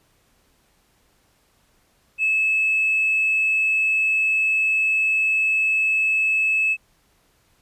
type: tone with tanh clipping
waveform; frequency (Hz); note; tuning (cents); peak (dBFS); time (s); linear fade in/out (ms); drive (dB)
triangle; 2600; E7; -24; -17; 2.18-6.77; 50; 4
effects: pink hiss -62 dBFS RMS until 7.61 s + resampled to 32000 Hz